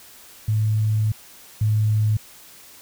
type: tone pair in turn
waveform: sine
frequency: 108 / 107.42 Hz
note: A2 / A2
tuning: -32 / -41 cents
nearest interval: unison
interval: 9 cents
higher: first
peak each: -17 / -16 dBFS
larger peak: second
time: 0.48-1.12 / 1.61-2.17 s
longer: first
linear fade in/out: 5 ms
effects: white hiss -46 dBFS RMS until 2.81 s